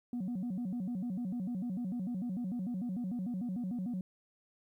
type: tone with vibrato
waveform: sine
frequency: 211.5 Hz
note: G#3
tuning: 32 cents sharp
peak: -32 dBFS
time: 0.13-4.01 s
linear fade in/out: 2 ms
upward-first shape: square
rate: 6.7 Hz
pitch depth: 240 cents each way
effects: tanh soft clip ceiling -32 dBFS + 12-bit